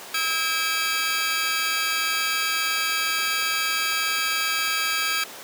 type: tone cluster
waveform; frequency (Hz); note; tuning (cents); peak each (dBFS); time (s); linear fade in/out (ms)
20% pulse; 1291 / 1619 / 2316; E6 / G#6 / D7; -37 / -45 / -25; -22; 0.14-5.24; 5
effects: pink hiss -38 dBFS RMS until 5.43 s + high-pass 400 Hz 12 dB/octave